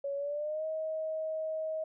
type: tone with pitch glide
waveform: sine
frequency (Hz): 560 to 632.2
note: C#5 to D#5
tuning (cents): +18 to +27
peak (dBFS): -32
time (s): 0.04-1.84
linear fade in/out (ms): 5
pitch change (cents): +209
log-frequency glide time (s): 0.16-0.65
effects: none